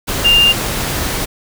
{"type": "tone in noise", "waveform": "sine", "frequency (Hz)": 2800, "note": "F7", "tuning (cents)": 4, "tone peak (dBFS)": -7, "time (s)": [0.24, 0.53], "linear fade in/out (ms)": 20, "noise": "pink", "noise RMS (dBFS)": -19, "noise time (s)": [0.07, 1.26], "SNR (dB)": 9, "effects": []}